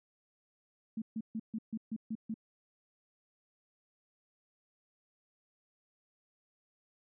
sine tone bursts, 221.6 Hz, A3, 13 cents sharp, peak -34 dBFS, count 8, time 0.97-2.342 s, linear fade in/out 5 ms, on 49 ms, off 140 ms, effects none

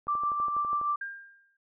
click train, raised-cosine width 1 ms, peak -30 dBFS, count 10, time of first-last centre 0.07-0.814 s, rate 12.1 Hz
sine tone with tremolo, 1174.7 Hz, D6, in tune, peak -24 dBFS, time 0.08-0.96 s, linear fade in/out 5 ms, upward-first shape triangle, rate 6.4 Hz, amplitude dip 45%
sine tone with exponential decay, 1601 Hz, G6, 36 cents sharp, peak -31 dBFS, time 1.01-1.57 s, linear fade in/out 5 ms, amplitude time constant 120 ms
effects none

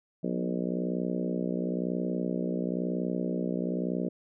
harmonic tone with a mistuned harmonic, 61 Hz, B1, 21 cents flat, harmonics 3 / 4 / 5 / 6 / 7 / 8 / 9 / 10, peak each -32 / -34 / -36 / -38 / -39 / -40 / -41 / -42 dBFS, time 0.23-4.09 s, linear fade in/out 10 ms, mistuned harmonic 3, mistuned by -23 cents, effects none

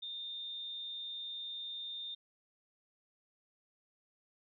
sine tone with amplitude modulation, 3630 Hz, A#7, 47 cents flat, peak -38 dBFS, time 0.02-2.15 s, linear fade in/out 10 ms, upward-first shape sine, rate 200 Hz, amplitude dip 45%, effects none

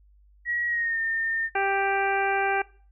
sine tone with pitch glide, 1911 to 1815.2 Hz, A#6 to A#6, +43 to -47 cents, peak -24 dBFS, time 0.45-1.5 s, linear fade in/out 50 ms, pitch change -90 cents, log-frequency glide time 0.67-0.99 s
harmonic tone, 393 Hz, G4, 4 cents sharp, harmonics 1 / 2 / 3 / 4 / 5 / 6 / 7, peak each -29 / -25 / -36 / -28 / -36 / -32 / -39 dBFS, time 1.55-2.62 s, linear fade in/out 5 ms
effects noise-tail reverb RT60 0.4 s tail -20 dB re dry + added 50 Hz sine -54 dBFS peak until 2.91 s

